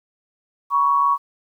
sine tone pair together, 970 / 1116.1 Hz, B5 / C#6, -31 / +11 cents, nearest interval major second, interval 242 cents, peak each -22 / -15 dBFS, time 0.7-1.18 s, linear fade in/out 50 ms, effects 9-bit

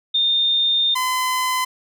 sine / sawtooth tone pair in turn, 3634 / 1019.8 Hz, A#7 / C6, -45 / -45 cents, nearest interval octave + minor seventh, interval 2200 cents, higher first, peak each -15 dBFS, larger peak neither, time 0.14-0.95 / 0.95-1.65 s, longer first, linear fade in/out 10 ms, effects none

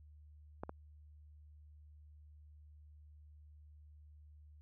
clicks, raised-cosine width 1 ms, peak -27 / -29 dBFS, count 2, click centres 0.635 / 0.694 s, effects added 75 Hz sine -56 dBFS peak until 4.61 s

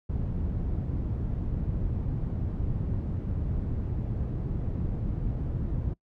white low-pass noise, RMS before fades -30 dBFS, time 0.09-5.94 s, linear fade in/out 10 ms, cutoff 120 Hz, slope 12 dB/octave, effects noise-tail reverb RT60 0.1 s tail -24 dB re dry

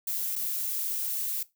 violet noise with dropouts, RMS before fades -31 dBFS, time 0.07-1.43 s, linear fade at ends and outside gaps 5 ms, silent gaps 0.356-0.36 s, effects noise-tail reverb RT60 0.2 s tail -18 dB re dry

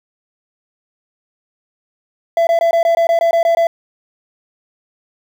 triangle tone bursts, 671 Hz, E5, 31 cents sharp, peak -8 dBFS, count 11, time 2.37-3.67 s, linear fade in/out 2 ms, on 100 ms, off 20 ms, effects 7-bit

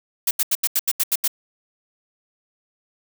blue noise bursts, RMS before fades -19 dBFS, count 9, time 0.27-1.278 s, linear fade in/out 5 ms, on 40 ms, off 81 ms, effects none

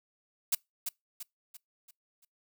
blue noise with echo, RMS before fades -27 dBFS, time 0.52-0.55 s, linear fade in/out 5 ms, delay 340 ms, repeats 5, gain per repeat -7 dB, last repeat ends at 2.25 s, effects noise-tail reverb RT60 0.2 s tail -26 dB re dry

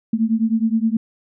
sine beating tone pair, 220 / 229.6 Hz, A3 / A#3, 0 / -26 cents, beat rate 9.6 Hz, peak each -18 / -19 dBFS, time 0.13-0.97 s, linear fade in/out 5 ms, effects none

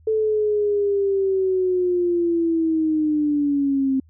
sine linear sweep, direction down, 440 to 263.5 Hz, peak -17 dBFS, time 0.07-4 s, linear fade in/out 5 ms, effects added 80 Hz sine -49 dBFS peak until 4.09 s

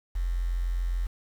sine tone with quantisation, 43.65 Hz, F1, in tune, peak -25 dBFS, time 0.15-1.07 s, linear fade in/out 10 ms, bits 8, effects none

